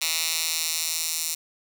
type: tone with high-pass filter sweep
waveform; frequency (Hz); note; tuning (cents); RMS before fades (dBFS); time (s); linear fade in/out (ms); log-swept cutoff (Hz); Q
10% pulse; 161.6; E3; -34; -27; 0.01-1.35; 10; 3500 to 6200; 1
effects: none